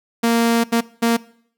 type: tone bursts at uneven times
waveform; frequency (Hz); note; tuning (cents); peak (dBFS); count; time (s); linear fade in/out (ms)
sawtooth; 232; A#3; -8; -10; 3; 0.23-0.64 / 0.72-0.81 / 1.02-1.17; 10
effects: noise-tail reverb RT60 0.6 s tail -21 dB re dry